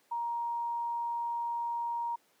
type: tone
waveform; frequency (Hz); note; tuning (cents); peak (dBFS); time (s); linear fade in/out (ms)
sine; 940; A#5; +14; -31; 0.11-2.16; 10
effects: pink hiss -68 dBFS RMS until 2.4 s + high-pass 300 Hz 12 dB/octave